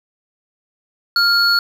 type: tone pair together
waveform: triangle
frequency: 1396.9 / 4389 Hz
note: F6 / C#8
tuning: 0 / -18 cents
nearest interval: octave + minor sixth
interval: 1982 cents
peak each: -13 dBFS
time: 1.16-1.59 s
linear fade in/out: 2 ms
effects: none